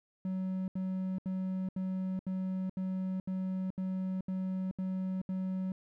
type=tone bursts; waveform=triangle; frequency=187.4 Hz; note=F#3; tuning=22 cents sharp; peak=-30 dBFS; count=11; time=0.25-5.72 s; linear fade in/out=2 ms; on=430 ms; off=74 ms; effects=none